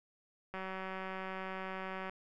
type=click train; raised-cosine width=0.5 ms; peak=-27 dBFS; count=295; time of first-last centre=0.54-2.096 s; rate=189 Hz; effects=none